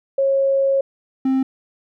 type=tone pair in turn; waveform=sine / triangle; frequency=545 / 264.3 Hz; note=C#5 / C4; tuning=-29 / +18 cents; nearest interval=octave + minor second; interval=1253 cents; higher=first; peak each=-14 / -13 dBFS; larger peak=second; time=0.18-0.81 / 1.25-1.43 s; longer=first; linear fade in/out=5 ms; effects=none